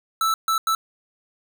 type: tone bursts at uneven times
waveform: square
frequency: 1318.5 Hz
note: E6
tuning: in tune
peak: -19 dBFS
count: 3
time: 0.21-0.34 / 0.48-0.58 / 0.67-0.75 s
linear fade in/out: 2 ms
effects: none